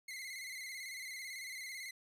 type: tone with vibrato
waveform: sawtooth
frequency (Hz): 2093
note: C7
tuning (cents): 0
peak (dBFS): -40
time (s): 0.08-1.91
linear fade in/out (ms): 5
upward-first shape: square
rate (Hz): 18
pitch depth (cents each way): 53
effects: resampled to 32000 Hz